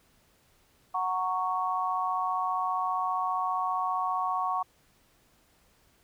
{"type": "chord", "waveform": "sine", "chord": "F# major", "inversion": "none", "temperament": "just", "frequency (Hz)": [740, 925, 1110], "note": ["F#5", "A#5", "C#6"], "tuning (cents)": [0, -14, 2], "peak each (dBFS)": [-31, -34, -29], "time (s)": [0.94, 4.63], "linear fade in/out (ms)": 10, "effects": ["pink hiss -65 dBFS RMS until 6.03 s"]}